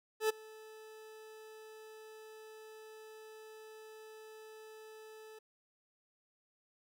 40% pulse tone with ADSR envelope, 435.9 Hz, A4, 16 cents flat, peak -26 dBFS, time 0.2-5.39 s, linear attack 94 ms, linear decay 14 ms, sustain -24 dB, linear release 7 ms, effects none

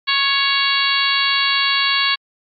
harmonic tone with a mistuned harmonic, 557 Hz, C#5, 8 cents sharp, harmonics 2 / 3 / 4 / 5 / 6 / 7 / 8, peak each -22 / -22 / -22 / -22 / -22 / -22 / -22 dBFS, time 0.07-2.16 s, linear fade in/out 20 ms, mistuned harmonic 2, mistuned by -24 cents, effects MP3 64 kbps

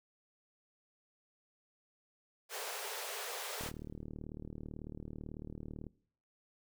pink high-pass noise, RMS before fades -42 dBFS, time 2.49-3.72 s, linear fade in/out 50 ms, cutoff 400 Hz, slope 96 dB/octave
click train, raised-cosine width 3 ms, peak -32 dBFS, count 87, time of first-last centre 3.61-5.867 s, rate 38.1 Hz
effects noise-tail reverb RT60 0.6 s tail -22 dB re dry

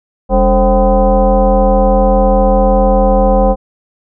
sine tone with frequency modulation, 285.4 Hz, D4, 49 cents flat, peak -6 dBFS, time 0.29-3.56 s, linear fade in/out 50 ms, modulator 243 Hz, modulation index 2.1, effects none

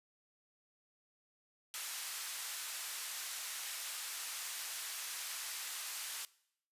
white band-pass noise, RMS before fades -43 dBFS, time 1.74-6.25 s, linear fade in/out 0 ms, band 1100 to 12000 Hz, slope 12 dB/octave, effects noise-tail reverb RT60 0.7 s tail -21 dB re dry + resampled to 32000 Hz

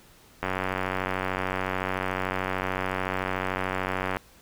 click train, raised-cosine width 0.5 ms, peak -12 dBFS, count 351, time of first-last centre 0.43-4.169 s, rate 93.6 Hz, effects pink hiss -55 dBFS RMS until 4.41 s

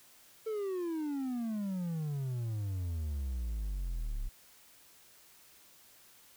triangle exponential sweep, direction down, 449.3 to 32.95 Hz, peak -31 dBFS, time 0.46-4.29 s, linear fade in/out 10 ms, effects white hiss -60 dBFS RMS until 6.36 s

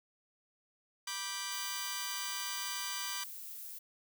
10% pulse chord, G major, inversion first, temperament just, 980 / 1176 / 1568 Hz, B5 / D6 / G6, -14 / +2 / 0 cents, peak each -34 dBFS, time 1.07-3.24 s, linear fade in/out 5 ms
violet noise, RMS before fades -46 dBFS, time 1.51-3.79 s, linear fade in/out 10 ms
effects none

